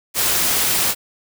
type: noise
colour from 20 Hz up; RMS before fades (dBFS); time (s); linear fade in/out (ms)
white; -18; 0.14-0.95; 50
effects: none